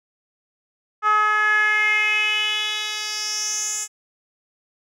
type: tone with band-pass filter sweep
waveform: 10% pulse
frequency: 424.6 Hz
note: G#4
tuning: 38 cents sharp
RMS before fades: -21 dBFS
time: 1.02-3.88 s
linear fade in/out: 50 ms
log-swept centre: 1200 to 7700 Hz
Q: 4.7
effects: none